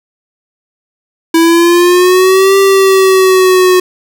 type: exponential two-way sweep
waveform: square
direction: up then down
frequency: 327.2 to 392 to 364.9 Hz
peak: -5 dBFS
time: 1.34-3.8 s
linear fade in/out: 5 ms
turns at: 2.57 s
effects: none